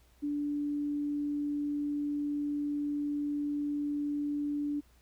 sine tone, 291.2 Hz, D4, 15 cents flat, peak -30 dBFS, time 0.22-4.81 s, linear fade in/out 20 ms, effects added 60 Hz sine -61 dBFS peak until 5.01 s + pink hiss -67 dBFS RMS until 5.01 s

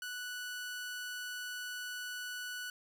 sawtooth tone, 1480 Hz, F#6, in tune, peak -36 dBFS, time 0.02-2.7 s, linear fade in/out 2 ms, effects none

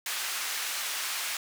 pink band-pass noise, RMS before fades -33 dBFS, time 0.06-1.37 s, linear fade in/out 2 ms, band 1500 to 16000 Hz, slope 12 dB/octave, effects none

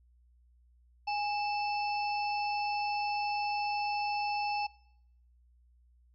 harmonic tone with a mistuned harmonic, 880 Hz, A5, in tune, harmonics 1 / 3 / 5 / 6, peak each -31 / -38 / -46 / -44 dBFS, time 1.07-4.67 s, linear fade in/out 10 ms, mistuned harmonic 1, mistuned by -110 cents, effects noise-tail reverb RT60 0.8 s tail -23 dB re dry + added 60 Hz sine -61 dBFS peak until 6.14 s

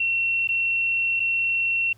sine tone with dropouts, 2719 Hz, F7, 47 cents flat, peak -20 dBFS, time 0-1.93 s, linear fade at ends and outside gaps 5 ms, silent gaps 0.475-0.488 / 1.197-1.201 s, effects added 108 Hz sine -52 dBFS peak until 1.97 s + pink hiss -61 dBFS RMS until 1.97 s

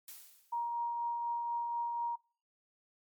blue noise with exponential decay, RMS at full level -46 dBFS, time 0.08-0.77 s, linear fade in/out 2 ms, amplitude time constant 150 ms
sine tone with tremolo, 943 Hz, A#5, 20 cents sharp, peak -31 dBFS, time 0.52-2.16 s, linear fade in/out 10 ms, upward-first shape triangle, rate 4.1 Hz, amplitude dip 30%
effects noise-tail reverb RT60 0.4 s tail -25 dB re dry + MP3 96 kbps

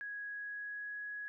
sine tone with pitch glide, 1661.2 to 1673.7 Hz, G#6 to G#6, 0 to +13 cents, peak -40 dBFS, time 0.01-1.28 s, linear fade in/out 0 ms, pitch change +13 cents, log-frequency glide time 0.24-1.03 s, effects none

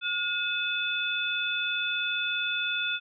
sine tone cluster, 1433 / 2572 / 3497 Hz, F6 / E7 / A7, +44 / -43 / -11 cents, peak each -31 dBFS, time 0.01-3 s, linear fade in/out 50 ms, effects none

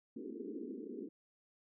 pink band-pass noise, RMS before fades -45 dBFS, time 0.16-1.09 s, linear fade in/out 5 ms, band 210 to 450 Hz, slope 96 dB/octave, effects none

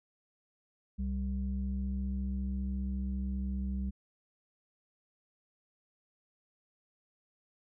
sine tone pair together, 65.41 / 196 Hz, C2 / G3, 0 / 0 cents, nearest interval octave + perfect fifth, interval 1900 cents, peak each -32 / -35 dBFS, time 0.98-3.91 s, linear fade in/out 20 ms, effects tanh soft clip ceiling -26 dBFS

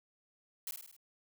blue noise with echo, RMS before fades -40 dBFS, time 0.67-0.71 s, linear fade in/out 2 ms, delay 51 ms, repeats 5, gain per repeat -4 dB, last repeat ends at 0.965 s, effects none

